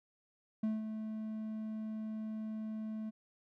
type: tone with ADSR envelope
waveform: triangle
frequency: 217.7 Hz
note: A3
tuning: 18 cents flat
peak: -28 dBFS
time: 0.63-3.11 s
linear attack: 6 ms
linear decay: 180 ms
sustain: -8 dB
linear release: 24 ms
effects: none